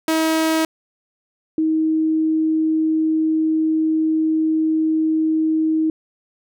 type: tone pair in turn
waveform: sawtooth / sine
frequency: 319.8 / 316.3 Hz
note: D#4 / D#4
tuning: +48 / +29 cents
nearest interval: unison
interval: 19 cents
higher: first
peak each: -12 / -15 dBFS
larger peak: first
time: 0.08-0.65 / 1.58-5.9 s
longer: second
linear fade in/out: 2 ms
effects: none